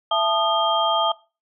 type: tone cluster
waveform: sine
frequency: 669 / 876 / 1229 / 3197 Hz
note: E5 / A5 / D#6 / G7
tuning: +25 / -8 / -22 / +33 cents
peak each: -23 dBFS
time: 0.11-1.12 s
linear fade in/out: 5 ms
effects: noise-tail reverb RT60 0.3 s tail -19 dB re dry